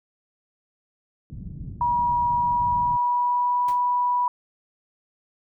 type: low-pass noise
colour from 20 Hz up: white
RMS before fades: -36 dBFS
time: 1.3-2.97 s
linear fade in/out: 0 ms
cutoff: 180 Hz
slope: 24 dB/octave
type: tone with pitch glide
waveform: sine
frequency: 962 to 980.5 Hz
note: B5 to B5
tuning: -46 to -13 cents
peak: -19 dBFS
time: 1.81-4.28 s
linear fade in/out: 2 ms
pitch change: +33 cents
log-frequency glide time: 2.32-3.65 s
type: noise with exponential decay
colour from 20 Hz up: pink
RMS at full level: -36 dBFS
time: 3.68-3.81 s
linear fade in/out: 5 ms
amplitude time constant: 28 ms
effects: none